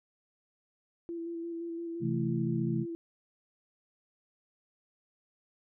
sine tone with vibrato, 336.2 Hz, E4, 34 cents sharp, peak -35 dBFS, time 1.09-2.95 s, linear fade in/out 0 ms, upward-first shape square, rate 5.8 Hz, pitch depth 16 cents each way
sine chord, A minor, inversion first, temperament equal, 130.81 / 164.81 / 220 Hz, C3 / E3 / A3, 0 / 0 / 0 cents, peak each -33 dBFS, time 2-2.86 s, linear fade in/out 50 ms
effects none

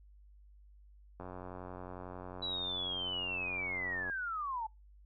click train, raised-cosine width 1 ms, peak -31 dBFS, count 265, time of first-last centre 1.2-4.098 s, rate 91.1 Hz
sine linear sweep, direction down, 3951 to 850 Hz, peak -35 dBFS, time 2.42-4.67 s, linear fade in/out 10 ms
effects noise-tail reverb RT60 0.2 s tail -23 dB re dry + added 50 Hz sine -56 dBFS peak until 5.05 s

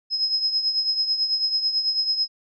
sine tone with tremolo, 5120 Hz, D#8, 49 cents sharp, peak -17 dBFS, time 0.1-2.28 s, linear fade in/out 50 ms, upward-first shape triangle, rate 9.1 Hz, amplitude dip 70%, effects none

